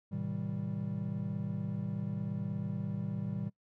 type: chord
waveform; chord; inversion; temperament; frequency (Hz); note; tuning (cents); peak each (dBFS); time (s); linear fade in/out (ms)
triangle; A half-diminished seventh; none; equal with one note detuned; 110 / 130.81 / 159.38 / 196; A2 / C3 / Eb3 / G3; 0 / 0 / +42 / 0; -38 / -40 / -37 / -36; 0.11-3.5; 20
effects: noise-tail reverb RT60 0.1 s tail -22 dB re dry